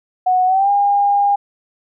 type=tone with pitch glide; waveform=sine; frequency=737 to 808.4 Hz; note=F#5 to G#5; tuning=-7 to -47 cents; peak=-11 dBFS; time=0.26-1.36 s; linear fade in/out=10 ms; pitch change=+160 cents; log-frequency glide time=0.46-0.7 s; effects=none